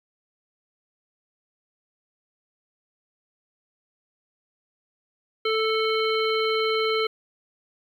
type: harmonic tone with a mistuned harmonic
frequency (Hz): 440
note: A4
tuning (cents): 0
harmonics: 1 / 3 / 5 / 7 / 9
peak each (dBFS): -23 / -28 / -30 / -31 / -33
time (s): 5.45-7.07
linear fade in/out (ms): 5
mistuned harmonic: 9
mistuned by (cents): +63
effects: 9-bit